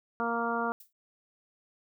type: harmonic tone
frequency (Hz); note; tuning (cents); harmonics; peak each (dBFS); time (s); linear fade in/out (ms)
233.1; A#3; 0; 1 / 2 / 3 / 4 / 5 / 6; -35 / -35 / -35 / -35 / -35 / -35; 0.2-0.72; 0
type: noise with exponential decay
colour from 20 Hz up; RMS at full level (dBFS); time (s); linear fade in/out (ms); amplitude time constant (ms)
violet; -46; 0.8-0.93; 5; 28
effects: none